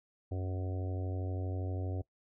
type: harmonic tone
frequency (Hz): 92.5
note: F#2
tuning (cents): 0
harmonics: 1 / 3 / 4 / 5 / 6 / 7 / 8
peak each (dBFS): -34 / -44 / -46 / -48 / -50 / -51 / -52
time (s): 0.31-2.02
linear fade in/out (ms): 10
effects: noise-tail reverb RT60 0.1 s tail -20 dB re dry